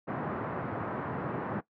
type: band-pass noise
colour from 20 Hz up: pink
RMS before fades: -35 dBFS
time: 0.07-1.61 s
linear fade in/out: 20 ms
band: 120 to 1500 Hz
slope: 24 dB/octave
effects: noise-tail reverb RT60 0.1 s tail -17 dB re dry